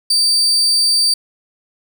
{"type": "tone", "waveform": "35% pulse", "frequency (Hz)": 4640, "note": "D8", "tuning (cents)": -22, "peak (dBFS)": -10, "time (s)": [0.1, 1.14], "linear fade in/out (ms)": 5, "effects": []}